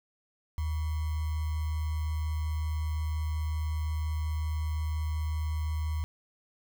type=tone with sample-and-hold; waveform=sine; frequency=77.78 Hz; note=D#2; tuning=in tune; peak=-28 dBFS; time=0.58-6.04 s; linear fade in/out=0 ms; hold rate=1050 Hz; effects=none